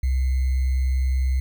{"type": "tone with sample-and-hold", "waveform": "sine", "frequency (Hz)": 64.9, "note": "C2", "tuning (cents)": -13, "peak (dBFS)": -18, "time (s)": [0.03, 1.4], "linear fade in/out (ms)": 5, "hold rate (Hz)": 2100, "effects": []}